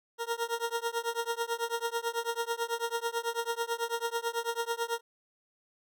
20% pulse tone with tremolo, 465.9 Hz, A#4, 1 cent flat, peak -22 dBFS, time 0.18-5.01 s, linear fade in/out 50 ms, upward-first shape triangle, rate 9.1 Hz, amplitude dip 100%, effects none

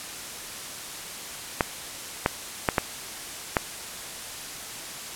clicks, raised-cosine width 0.5 ms, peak -4 dBFS, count 5, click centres 1.608 / 2.261 / 2.688 / 2.782 / 3.568 s, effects white hiss -37 dBFS RMS until 5.15 s + low-pass 11000 Hz 12 dB/octave

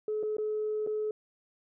sine tone with dropouts, 427.8 Hz, A4, 49 cents flat, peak -28 dBFS, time 0.08-1.11 s, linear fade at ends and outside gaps 2 ms, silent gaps 0.229-0.233 / 0.368-0.383 / 0.865-0.872 s, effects tanh soft clip ceiling -24 dBFS

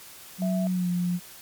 sine tone with pitch glide, 185 to 176.95 Hz, F#3 to F3, 0 to +23 cents, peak -23 dBFS, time 0.38-1.2 s, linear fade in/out 50 ms, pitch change -77 cents, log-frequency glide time 0.68-0.89 s
sine tone, 659.3 Hz, E5, in tune, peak -31 dBFS, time 0.42-0.67 s, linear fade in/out 0 ms
effects white hiss -46 dBFS RMS until 1.41 s + MP3 96 kbps

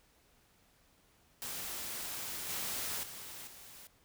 white noise with level steps, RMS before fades -41 / -38 / -47 / -53 dBFS, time 1.42-3.87 s, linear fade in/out 0 ms, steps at 2.49 / 3.03 / 3.47 s, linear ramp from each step 5 ms, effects pink hiss -68 dBFS RMS until 4.04 s

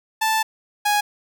sawtooth tone pair in turn, 880 / 829.1 Hz, A5 / G#5, 0 / -3 cents, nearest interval minor second, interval 103 cents, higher first, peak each -14 / -13 dBFS, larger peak second, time 0.21-0.43 / 0.85-1.01 s, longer first, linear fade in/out 10 ms, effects none

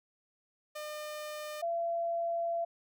sawtooth / sine tone pair in turn, 604 / 678 Hz, D5 / E5, +48 / +49 cents, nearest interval major second, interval 201 cents, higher second, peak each -35 / -30 dBFS, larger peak second, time 0.75-1.62 / 1.62-2.65 s, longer second, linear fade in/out 10 ms, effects none

